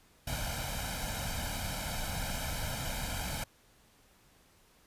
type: noise with comb filter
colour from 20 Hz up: pink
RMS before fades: -36 dBFS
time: 0.27-3.44 s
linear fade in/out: 5 ms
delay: 1.3 ms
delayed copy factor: +0.8
effects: pink hiss -64 dBFS RMS until 4.86 s + resampled to 32000 Hz